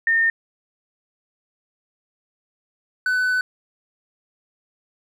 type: tone pair in turn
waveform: sine / triangle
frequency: 1822 / 1502.1 Hz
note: A#6 / F#6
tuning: -40 / +26 cents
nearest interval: minor third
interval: 334 cents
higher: first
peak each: -15 / -16 dBFS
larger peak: first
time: 0.07-0.3 / 3.06-3.41 s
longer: second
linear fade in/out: 2 ms
effects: none